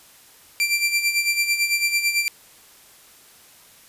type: tone with tremolo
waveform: sawtooth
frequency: 2357 Hz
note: D7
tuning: 6 cents sharp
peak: -13 dBFS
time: 0.6-2.28 s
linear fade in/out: 0 ms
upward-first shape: sine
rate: 9 Hz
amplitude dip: 65%
effects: white hiss -50 dBFS RMS until 3.88 s + resampled to 32000 Hz